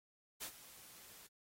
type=noise with ADSR envelope; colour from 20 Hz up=white; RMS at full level=-43 dBFS; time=0.4-1.27 s; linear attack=24 ms; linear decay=85 ms; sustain=-15 dB; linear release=6 ms; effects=AAC 48 kbps